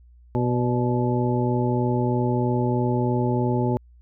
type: harmonic tone with a mistuned harmonic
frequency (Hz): 123.1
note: B2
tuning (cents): -5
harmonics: 1 / 2 / 3 / 4 / 5 / 7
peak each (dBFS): -23 / -25 / -26 / -32 / -33 / -30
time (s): 0.35-3.77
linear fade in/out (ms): 0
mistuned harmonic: 5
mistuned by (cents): -43
effects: added 60 Hz sine -48 dBFS peak until 4.01 s